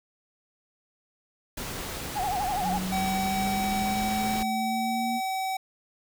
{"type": "noise", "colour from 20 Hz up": "pink", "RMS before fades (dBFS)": -35, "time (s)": [1.57, 4.43], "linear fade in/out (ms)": 5}
{"type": "tone with vibrato", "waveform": "sine", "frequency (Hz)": 778, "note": "G5", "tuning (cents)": -13, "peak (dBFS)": -26, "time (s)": [2.15, 2.79], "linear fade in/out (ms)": 20, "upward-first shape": "sine", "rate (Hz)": 12, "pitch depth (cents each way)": 140}
{"type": "exponential sweep", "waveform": "sine", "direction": "up", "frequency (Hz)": [182.6, 235.1], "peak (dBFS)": -29, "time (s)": [2.61, 5.21], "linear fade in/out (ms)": 50}
{"type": "tone", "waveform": "square", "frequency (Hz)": 762, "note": "G5", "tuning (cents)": -49, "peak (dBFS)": -28, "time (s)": [2.92, 5.57], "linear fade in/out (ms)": 5}
{"effects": []}